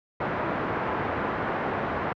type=low-pass noise; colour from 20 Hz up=white; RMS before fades=-28 dBFS; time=0.2-2.13 s; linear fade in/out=5 ms; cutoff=1300 Hz; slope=12 dB/octave; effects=high-pass 80 Hz 12 dB/octave + low-pass 2000 Hz 12 dB/octave